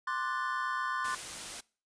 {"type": "chord", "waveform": "triangle", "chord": "D dominant seventh", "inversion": "third", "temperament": "equal", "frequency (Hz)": [1046.5, 1174.7, 1480, 1760], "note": ["C6", "D6", "F#6", "A6"], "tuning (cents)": [0, 0, 0, 0], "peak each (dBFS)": [-33, -36, -36, -37], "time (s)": [0.07, 1.15], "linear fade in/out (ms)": 5}
{"type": "noise", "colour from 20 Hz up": "white", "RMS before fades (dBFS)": -41, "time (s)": [1.04, 1.61], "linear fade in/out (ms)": 10}
{"effects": ["noise-tail reverb RT60 0.4 s tail -24 dB re dry", "resampled to 22050 Hz"]}